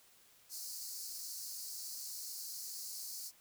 pink high-pass noise, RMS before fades -45 dBFS, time 0.49-3.32 s, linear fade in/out 50 ms, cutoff 4300 Hz, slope 96 dB/octave, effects white hiss -65 dBFS RMS until 3.4 s

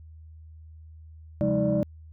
sine tone cluster, 135.1 / 175.8 / 204.2 / 315.1 / 589 Hz, C#3 / F3 / G#3 / D#4 / D5, -44 / +12 / -29 / +22 / +5 cents, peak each -28 / -29 / -26 / -28 / -25 dBFS, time 1.41-1.83 s, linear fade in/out 0 ms, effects tanh soft clip ceiling -14 dBFS + added 79 Hz sine -44 dBFS peak until 2.12 s

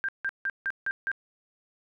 sine tone bursts, 1587 Hz, G6, 21 cents sharp, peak -26 dBFS, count 6, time 0.04-1.116 s, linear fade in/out 0 ms, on 46 ms, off 160 ms, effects none

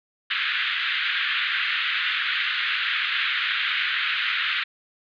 pink band-pass noise, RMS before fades -25 dBFS, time 0.3-4.64 s, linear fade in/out 10 ms, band 1400 to 3700 Hz, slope 48 dB/octave, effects resampled to 11025 Hz

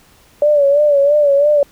sine tone with vibrato, 577 Hz, D5, 31 cents flat, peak -8 dBFS, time 0.42-1.63 s, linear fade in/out 2 ms, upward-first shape sine, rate 3 Hz, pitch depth 66 cents each way, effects pink hiss -49 dBFS RMS until 1.71 s

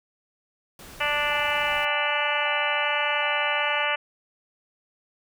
pink noise, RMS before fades -44 dBFS, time 0.79-1.85 s, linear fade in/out 2 ms
harmonic tone, 293.7 Hz, D4, in tune, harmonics 2 / 3 / 4 / 5 / 6 / 7 / 8 / 9 / 10, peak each -31 / -31 / -31 / -31 / -31 / -31 / -31 / -31 / -31 dBFS, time 1-3.96 s, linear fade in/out 10 ms
triangle tone with vibrato, 829 Hz, G#5, 3 cents flat, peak -34 dBFS, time 1.3-3.85 s, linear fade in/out 10 ms, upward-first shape square, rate 1.3 Hz, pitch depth 45 cents each way
effects none

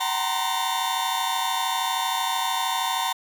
40% pulse tone cluster, 758 / 915 / 948 / 1047 / 3572 Hz, F#5 / A#5 / A#5 / C6 / A7, +42 / -32 / +29 / +1 / +25 cents, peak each -29 dBFS, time 0-3.13 s, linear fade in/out 10 ms, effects none

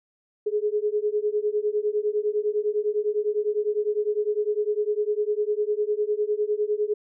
sine beating tone pair, 415.3 / 425.2 Hz, G#4 / G#4, 0 / +41 cents, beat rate 9.9 Hz, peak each -25 dBFS, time 0.46-6.94 s, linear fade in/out 10 ms, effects none

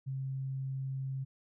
sine tone, 133.8 Hz, C3, 39 cents sharp, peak -34 dBFS, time 0.06-1.25 s, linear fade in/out 20 ms, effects none

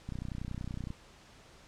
click train, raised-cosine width 5 ms, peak -26 dBFS, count 26, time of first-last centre 0.09-0.904 s, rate 30.7 Hz, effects pink hiss -57 dBFS RMS until 1.67 s + low-pass 7000 Hz 12 dB/octave

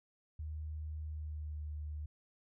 sine tone with pitch glide, 77.1 to 75.34 Hz, D#2 to D2, -15 to +45 cents, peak -39 dBFS, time 0.39-2.06 s, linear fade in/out 5 ms, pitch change -40 cents, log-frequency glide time 1.04-1.67 s, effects none

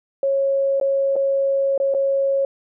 sine tone with dropouts, 548 Hz, C#5, 20 cents flat, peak -16 dBFS, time 0.23-2.45 s, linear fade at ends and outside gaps 2 ms, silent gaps 0.8-0.812 / 1.157-1.163 / 1.778-1.8 / 1.94-1.947 s, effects none

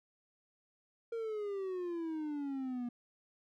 triangle exponential sweep, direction down, 466.2 to 238.4 Hz, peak -34 dBFS, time 1.12-2.89 s, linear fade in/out 5 ms, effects none

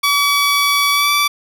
15% pulse tone with pitch glide, 1141 to 1159.6 Hz, C#6 to D6, +50 to -22 cents, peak -6 dBFS, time 0.03-1.28 s, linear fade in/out 10 ms, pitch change +28 cents, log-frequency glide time 0.92-1.11 s, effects none

